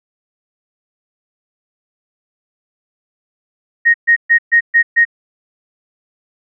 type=tone bursts; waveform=sine; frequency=1867 Hz; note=A#6; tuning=2 cents sharp; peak=-6 dBFS; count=6; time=3.85-5.052 s; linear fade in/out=20 ms; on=92 ms; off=130 ms; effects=none